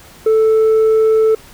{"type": "tone with tanh clipping", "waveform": "triangle", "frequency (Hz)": 440, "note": "A4", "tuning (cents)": 0, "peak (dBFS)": -9, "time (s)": [0.26, 1.35], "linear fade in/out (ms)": 5, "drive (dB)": 7, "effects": ["pink hiss -41 dBFS RMS until 1.53 s"]}